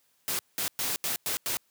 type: noise bursts at uneven times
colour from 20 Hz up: white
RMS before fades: -30 dBFS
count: 6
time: 0.28-0.39 / 0.58-0.68 / 0.79-0.96 / 1.04-1.16 / 1.26-1.37 / 1.46-1.57 s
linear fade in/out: 0 ms
effects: white hiss -69 dBFS RMS until 1.7 s + high-pass 80 Hz 12 dB/octave